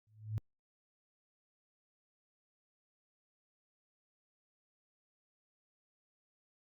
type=tone with exponential growth; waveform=sine; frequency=107.8 Hz; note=A2; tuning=35 cents flat; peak=-30 dBFS; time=0.07-0.38 s; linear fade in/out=0 ms; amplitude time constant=66 ms; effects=Opus 48 kbps